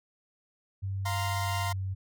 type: tone with pitch glide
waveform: sine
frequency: 97.1 to 95.38 Hz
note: G2 to G2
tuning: -16 to -47 cents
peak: -30 dBFS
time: 0.82-1.95 s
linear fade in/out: 20 ms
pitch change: -31 cents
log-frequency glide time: 1.13-1.73 s
type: chord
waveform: sawtooth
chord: F suspended fourth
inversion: none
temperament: equal with one note detuned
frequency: 698.5 / 932.3 / 1039.3 Hz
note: F5 / Bb5 / C6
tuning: 0 / 0 / -12 cents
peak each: -32 dBFS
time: 1.05-1.73 s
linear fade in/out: 10 ms
effects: none